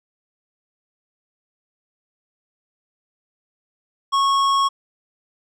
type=tone with hard clipping; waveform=triangle; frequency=1100 Hz; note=C#6; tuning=14 cents flat; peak=-17 dBFS; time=4.12-4.69 s; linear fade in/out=20 ms; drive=15 dB; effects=none